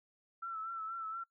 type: tone with vibrato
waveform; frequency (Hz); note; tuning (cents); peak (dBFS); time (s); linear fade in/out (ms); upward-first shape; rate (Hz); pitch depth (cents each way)
sine; 1331; E6; +16; -38; 0.42-1.24; 10; sine; 4.2; 44
effects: noise-tail reverb RT60 0.1 s tail -20 dB re dry